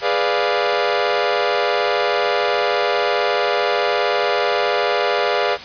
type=chord; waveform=sawtooth; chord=G# diminished seventh; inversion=none; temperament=equal; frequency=415.3 / 493.9 / 587.3 / 698.5 Hz; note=G#4 / B4 / D5 / F5; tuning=0 / 0 / 0 / 0 cents; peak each=-18 dBFS; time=0.01-5.58 s; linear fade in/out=50 ms; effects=white hiss -33 dBFS RMS until 5.64 s + resampled to 11025 Hz